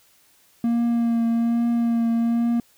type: tone with vibrato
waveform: triangle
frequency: 233.1 Hz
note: A#3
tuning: in tune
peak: -16 dBFS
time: 0.64-2.6 s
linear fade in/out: 2 ms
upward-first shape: triangle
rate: 1.2 Hz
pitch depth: 21 cents each way
effects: white hiss -58 dBFS RMS until 2.77 s